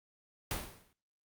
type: noise with exponential decay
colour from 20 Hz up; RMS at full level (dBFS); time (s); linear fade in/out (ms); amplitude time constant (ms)
pink; -33; 0.51-0.93; 1; 90
effects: noise-tail reverb RT60 0.4 s tail -23 dB re dry + Opus 48 kbps